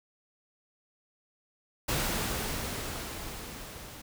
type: noise with level ramp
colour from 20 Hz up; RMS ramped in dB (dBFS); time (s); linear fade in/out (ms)
pink; -29 to -46; 1.88-4.02; 10
effects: none